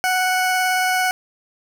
20% pulse tone with vibrato, 740 Hz, F#5, in tune, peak -12 dBFS, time 0.04-1.11 s, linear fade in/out 0 ms, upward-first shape sine, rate 18 Hz, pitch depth 9 cents each way, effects none

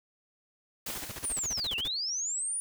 white noise with exponential decay, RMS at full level -36 dBFS, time 0.86-2.11 s, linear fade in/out 5 ms, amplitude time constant 270 ms
pink noise bursts, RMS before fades -40 dBFS, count 15, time 0.88-1.879 s, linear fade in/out 5 ms, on 33 ms, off 36 ms
sine linear two-way sweep, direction down then up, 9740 to 2637 to 9740 Hz, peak -30 dBFS, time 1.24-2.6 s, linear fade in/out 0 ms, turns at 1.76 s
effects none

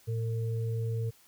sine tone pair together, 113.5 / 454 Hz, A#2 / A#4, -46 / -46 cents, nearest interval 2 octaves, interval 2400 cents, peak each -29 / -39 dBFS, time 0.07-1.11 s, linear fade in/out 20 ms, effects white hiss -61 dBFS RMS until 1.27 s

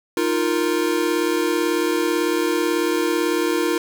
square chord, Eb suspended second, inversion none, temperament equal, 311.1 / 349.2 / 466.2 Hz, Eb4 / F4 / Bb4, 0 / 0 / 0 cents, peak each -24 / -22 / -25 dBFS, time 0.17-3.78 s, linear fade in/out 2 ms, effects none

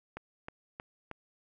click train, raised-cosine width 0.5 ms, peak -25 dBFS, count 4, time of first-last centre 0.17-1.113 s, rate 3.18 Hz, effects none

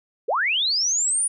sine linear sweep, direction up, 373.9 to 9710 Hz, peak -19 dBFS, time 0.28-1.28 s, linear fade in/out 10 ms, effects none

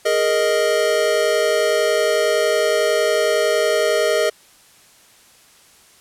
square chord, Ab suspended second, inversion none, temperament equal, 415.3 / 466.2 / 622.3 Hz, Ab4 / Bb4 / Eb5, 0 / 0 / 0 cents, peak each -22 / -21 / -19 dBFS, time 0.05-4.3 s, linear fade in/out 10 ms, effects white hiss -50 dBFS RMS until 6 s + low-pass 11000 Hz 12 dB/octave

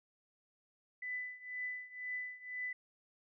sine tone with tremolo, 1997 Hz, B6, 19 cents sharp, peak -36 dBFS, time 1.02-2.73 s, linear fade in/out 5 ms, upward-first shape triangle, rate 2 Hz, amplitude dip 90%, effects none

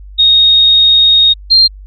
sine tone pair in turn, 3729 / 4186 Hz, A#7 / C8, 0 / 0 cents, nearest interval major second, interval 200 cents, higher second, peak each -4 / -3 dBFS, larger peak second, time 0.18-1.34 / 1.5-1.68 s, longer first, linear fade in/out 20 ms, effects added 49 Hz sine -29 dBFS peak until 1.86 s

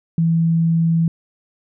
sine tone, 165.1 Hz, E3, 3 cents sharp, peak -13 dBFS, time 0.18-1.08 s, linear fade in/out 2 ms, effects none

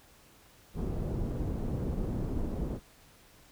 pink low-pass noise, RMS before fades -33 dBFS, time 0.74-2.8 s, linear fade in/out 50 ms, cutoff 380 Hz, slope 12 dB/octave, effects pink hiss -59 dBFS RMS until 3.51 s

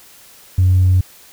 triangle tone with tanh clipping, 92 Hz, F#2, 9 cents flat, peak -9 dBFS, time 0.58-1.01 s, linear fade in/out 5 ms, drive 5 dB, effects white hiss -44 dBFS RMS until 1.32 s

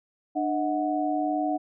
sine tone cluster, 299.7 / 633 / 735 Hz, D4 / D#5 / F#5, +35 / +30 / -12 cents, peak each -27 / -32 / -27 dBFS, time 0.35-1.58 s, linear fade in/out 20 ms, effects none

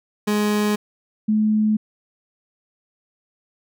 30% pulse / sine tone pair in turn, 209.1 / 214.6 Hz, G#3 / A3, +12 / -43 cents, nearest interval unison, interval 45 cents, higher second, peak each -15 dBFS, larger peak neither, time 0.27-0.76 / 1.28-1.77 s, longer neither, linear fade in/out 10 ms, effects none

